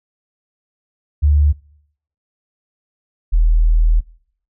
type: tone pair in turn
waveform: sine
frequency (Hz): 73.42 / 40.08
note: D2 / E1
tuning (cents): 0 / -48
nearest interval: minor seventh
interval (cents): 1048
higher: first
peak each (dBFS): -9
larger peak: neither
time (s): 1.22-1.53 / 3.32-4.01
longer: second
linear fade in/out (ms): 20
effects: noise-tail reverb RT60 0.7 s tail -24 dB re dry